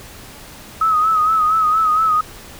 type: tone with vibrato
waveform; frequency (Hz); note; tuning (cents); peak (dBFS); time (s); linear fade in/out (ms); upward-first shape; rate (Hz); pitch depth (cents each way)
sine; 1274; D#6; +41; -12; 0.81-2.21; 5; sine; 4.3; 55
effects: pink hiss -38 dBFS RMS until 2.59 s